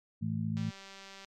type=harmonic tone; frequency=54.4 Hz; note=A1; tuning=19 cents flat; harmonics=2 / 3 / 4; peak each=-35 / -35 / -35 dBFS; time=0.21-0.71 s; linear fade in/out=20 ms
type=click train; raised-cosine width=0.2 ms; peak=-32 dBFS; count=133; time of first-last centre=0.57-1.247 s; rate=195 Hz
effects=MP3 96 kbps